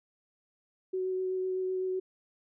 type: tone with vibrato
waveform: sine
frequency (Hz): 372.9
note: F#4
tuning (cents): +14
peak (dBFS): -29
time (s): 0.93-2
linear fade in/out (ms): 10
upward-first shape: sine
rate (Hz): 7.9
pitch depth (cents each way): 10
effects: none